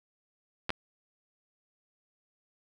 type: clicks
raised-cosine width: 0.3 ms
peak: -14 dBFS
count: 2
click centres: 0.694 / 0.704 s
effects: 8-bit